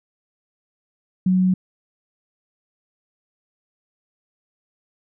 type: tone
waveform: sine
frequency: 185 Hz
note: F#3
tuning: in tune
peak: -14 dBFS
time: 1.26-1.54 s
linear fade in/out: 5 ms
effects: none